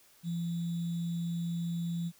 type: tone with sample-and-hold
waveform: sine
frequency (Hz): 170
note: F3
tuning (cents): -46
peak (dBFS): -31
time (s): 0.23-2.12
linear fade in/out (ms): 50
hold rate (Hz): 3675
effects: white hiss -62 dBFS RMS until 2.19 s